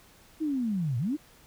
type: linear two-way sweep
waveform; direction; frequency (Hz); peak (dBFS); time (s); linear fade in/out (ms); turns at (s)
sine; down then up; 323.9 to 111 to 323.9; -26; 0.4-1.17; 20; 0.98
effects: pink hiss -57 dBFS RMS until 1.46 s